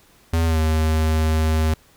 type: tone with pitch glide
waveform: square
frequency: 82.41 to 78.87 Hz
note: E2 to D#2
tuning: 0 to +24 cents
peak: -17 dBFS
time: 0.33-1.74 s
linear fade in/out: 5 ms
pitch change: -76 cents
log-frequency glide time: 0.45-0.59 s
effects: pink hiss -54 dBFS RMS until 1.96 s